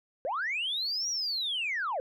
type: linear two-way sweep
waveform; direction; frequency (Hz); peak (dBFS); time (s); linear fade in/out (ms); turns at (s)
sine; up then down; 480.3 to 5810 to 480.3; -28; 0.25-2; 0; 1.09
effects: tanh soft clip ceiling -25 dBFS